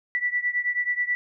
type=beating tone pair; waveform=sine; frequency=1959 / 1968.3 Hz; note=B6 / B6; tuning=-15 / -6 cents; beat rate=9.3 Hz; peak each=-25 / -27 dBFS; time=0.15-1.15 s; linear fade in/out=0 ms; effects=none